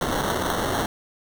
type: noise with sample-and-hold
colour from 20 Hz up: blue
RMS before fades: -25 dBFS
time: 0.01-0.86 s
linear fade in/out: 2 ms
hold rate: 2450 Hz
effects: none